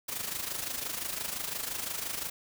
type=noise with amplitude modulation; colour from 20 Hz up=white; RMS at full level=-33 dBFS; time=0.08-2.3 s; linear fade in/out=10 ms; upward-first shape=sine; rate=25.8 Hz; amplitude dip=65%; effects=none